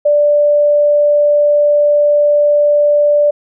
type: tone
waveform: sine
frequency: 587.3 Hz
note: D5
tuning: in tune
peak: -7 dBFS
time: 0.05-3.31 s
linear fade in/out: 10 ms
effects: none